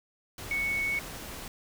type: tone in noise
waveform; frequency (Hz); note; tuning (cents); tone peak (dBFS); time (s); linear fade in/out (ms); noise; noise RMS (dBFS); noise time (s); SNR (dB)
sine; 2217; C#7; 0; -27; 0.51-0.99; 2; pink; -41; 0.38-1.48; +11
effects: none